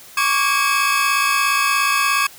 40% pulse tone cluster, 1107 / 1164 / 1636 / 2575 Hz, C#6 / D6 / G#6 / E7, -3 / -16 / -26 / -41 cents, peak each -20 / -20 / -22 / -19 dBFS, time 0.17-2.27 s, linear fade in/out 5 ms, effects white hiss -42 dBFS RMS until 2.38 s

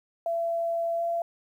sine tone with pitch glide, 673 to 679.2 Hz, E5 to F5, +36 to -48 cents, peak -25 dBFS, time 0.26-1.22 s, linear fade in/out 2 ms, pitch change +16 cents, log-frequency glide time 0.95-1.02 s, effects 10-bit

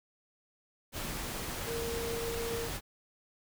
sine tone in noise, 463.6 Hz, A#4, 10 cents flat, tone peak -35 dBFS, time 1.65-2.69 s, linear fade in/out 50 ms, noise pink, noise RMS -38 dBFS, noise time 0.92-2.81 s, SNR 0 dB, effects none

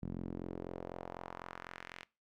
sawtooth tone with band-pass filter sweep, 44 Hz, F1, 14 cents sharp, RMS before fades -45 dBFS, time 0.02-2.04 s, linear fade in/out 10 ms, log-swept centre 190 to 2400 Hz, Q 1.5, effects noise-tail reverb RT60 0.3 s tail -23 dB re dry

